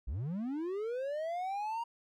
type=linear sweep; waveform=triangle; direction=up; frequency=49 to 945 Hz; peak=-32 dBFS; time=0.07-1.84 s; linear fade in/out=10 ms; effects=none